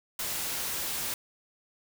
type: noise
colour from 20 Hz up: white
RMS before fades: -33 dBFS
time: 0.19-1.14 s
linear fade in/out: 2 ms
effects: none